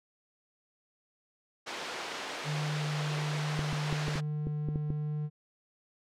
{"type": "high-pass noise", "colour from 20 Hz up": "pink", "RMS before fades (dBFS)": -37, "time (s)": [1.66, 4.21], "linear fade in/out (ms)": 20, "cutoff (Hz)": 460, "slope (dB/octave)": 12}
{"type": "tone", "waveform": "triangle", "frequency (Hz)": 150.2, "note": "D3", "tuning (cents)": 39, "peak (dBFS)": -29, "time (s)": [2.44, 5.3], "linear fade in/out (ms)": 50}
{"type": "clicks", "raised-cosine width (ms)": 3, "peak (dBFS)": -22, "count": 9, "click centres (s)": [3.592, 3.73, 3.927, 4.082, 4.156, 4.47, 4.687, 4.758, 4.904]}
{"effects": ["low-pass 5000 Hz 12 dB/octave"]}